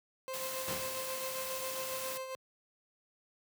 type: tone with tremolo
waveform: 30% pulse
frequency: 523.3 Hz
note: C5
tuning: in tune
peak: -35 dBFS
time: 0.28-2.35 s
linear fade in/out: 0 ms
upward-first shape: sine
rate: 7.4 Hz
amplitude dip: 45%
type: noise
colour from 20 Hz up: white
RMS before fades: -41 dBFS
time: 0.33-2.18 s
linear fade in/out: 10 ms
type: noise with exponential decay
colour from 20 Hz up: pink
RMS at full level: -36 dBFS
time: 0.68-1.24 s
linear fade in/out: 0 ms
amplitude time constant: 120 ms
effects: high-pass 100 Hz 12 dB/octave